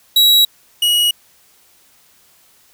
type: tone pair in turn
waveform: 45% pulse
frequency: 3876 / 2904 Hz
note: B7 / F#7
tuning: -33 / -33 cents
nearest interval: perfect fourth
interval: 500 cents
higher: first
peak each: -8 / -11 dBFS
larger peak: first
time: 0.16-0.45 / 0.82-1.11 s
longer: neither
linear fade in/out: 5 ms
effects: white hiss -52 dBFS RMS until 2.73 s